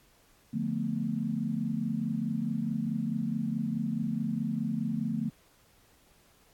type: chord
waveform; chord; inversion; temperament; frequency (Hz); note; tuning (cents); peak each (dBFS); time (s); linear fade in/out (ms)
sine; B half-diminished seventh; first; just; 148.16 / 177.8 / 222.2 / 246.9; D3 / F3 / A3 / B3; +16 / +31 / +17 / 0; -36 / -36 / -31 / -36; 0.53-5.3; 10
effects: pink hiss -63 dBFS RMS until 6.53 s + AAC 64 kbps